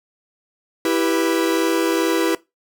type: chord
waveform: 45% pulse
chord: E minor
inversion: none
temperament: equal with one note detuned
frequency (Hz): 329.6 / 392 / 490.2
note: E4 / G4 / B4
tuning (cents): 0 / 0 / -13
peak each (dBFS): -19 / -23 / -23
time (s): 0.85-2.35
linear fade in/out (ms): 2
effects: noise-tail reverb RT60 0.2 s tail -19 dB re dry